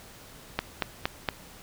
click train, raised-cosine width 0.3 ms, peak -9 dBFS, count 4, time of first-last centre 0.59-1.288 s, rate 4.3 Hz, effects pink hiss -49 dBFS RMS until 1.62 s

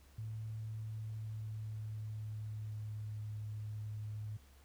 sine tone with pitch glide, 110 to 106.56 Hz, A2 to G#2, 0 to +45 cents, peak -40 dBFS, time 0.18-4.37 s, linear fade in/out 5 ms, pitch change -55 cents, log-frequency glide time 0.55-3.25 s, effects added 69 Hz sine -60 dBFS peak until 4.64 s + pink hiss -67 dBFS RMS until 4.64 s

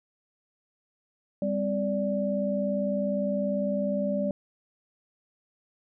sine tone cluster, 199.4 / 259.3 / 582 Hz, G3 / C4 / D5, +30 / -15 / -16 cents, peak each -28 / -34 / -28 dBFS, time 1.42-4.31 s, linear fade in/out 2 ms, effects none

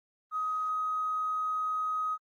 triangle tone with tanh clipping, 1259 Hz, D#6, 20 cents sharp, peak -28 dBFS, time 0.31-2.18 s, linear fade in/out 50 ms, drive 2 dB, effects Opus 24 kbps

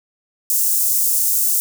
white high-pass noise, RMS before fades -17 dBFS, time 0.5-1.6 s, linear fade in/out 0 ms, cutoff 6800 Hz, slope 24 dB/octave, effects none

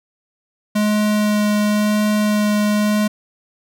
square tone with vibrato, 210 Hz, G#3, 19 cents sharp, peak -15 dBFS, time 0.75-3.08 s, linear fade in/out 10 ms, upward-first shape sine, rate 0.94 Hz, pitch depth 8 cents each way, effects none

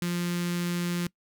sawtooth tone with notch filter, 174.61 Hz, F3, in tune, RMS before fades -29 dBFS, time 0.02-1.07 s, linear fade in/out 2 ms, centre 680 Hz, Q 0.51, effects noise-tail reverb RT60 0.1 s tail -23 dB re dry

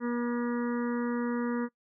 harmonic tone, 239.9 Hz, A#3, 50 cents sharp, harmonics 1 / 2 / 4 / 5 / 6 / 7 / 8, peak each -29 / -35 / -41 / -43 / -45 / -46 / -47 dBFS, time 0-1.69 s, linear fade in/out 50 ms, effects noise-tail reverb RT60 0.1 s tail -22 dB re dry

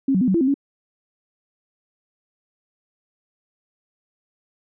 sine tone with pitch steps, 270.7 / 187.1 / 254.3 / 189.5 / 336.3 / 261.3 / 279 Hz, C#4 / F#3 / C4 / F#3 / E4 / C4 / C#4, -41 / +20 / -49 / +42 / +35 / -2 / +11 cents, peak -15 dBFS, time 0.08-0.542 s, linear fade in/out 5 ms, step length 66 ms, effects none

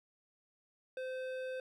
sine tone with hard clipping, 516 Hz, C5, 24 cents flat, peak -40 dBFS, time 0.97-1.6 s, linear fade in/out 2 ms, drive 12 dB, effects none

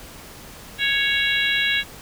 harmonic tone, 554.4 Hz, C#5, in tune, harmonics 3 / 4 / 5 / 6 / 7, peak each -23 / -24 / -25 / -26 / -26 dBFS, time 0.78-1.84 s, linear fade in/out 50 ms, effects pink hiss -41 dBFS RMS until 2.01 s

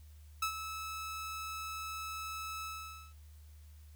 sawtooth tone with ADSR envelope, 1303 Hz, E6, 20 cents flat, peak -26 dBFS, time 0.42-3.14 s, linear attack 6 ms, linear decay 87 ms, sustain -10 dB, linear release 500 ms, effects added 75 Hz sine -52 dBFS peak until 3.95 s + white hiss -68 dBFS RMS until 3.95 s

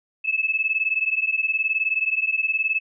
sine beating tone pair, 2596 / 2615 Hz, E7 / E7, -27 / -15 cents, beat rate 19 Hz, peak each -23 / -23 dBFS, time 0.24-2.8 s, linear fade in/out 20 ms, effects none

